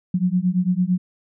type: beating tone pair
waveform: sine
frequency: 177 / 185.9 Hz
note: F3 / F#3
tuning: +23 / +8 cents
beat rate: 8.9 Hz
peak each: -20 dBFS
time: 0.14-0.98 s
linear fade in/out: 5 ms
effects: none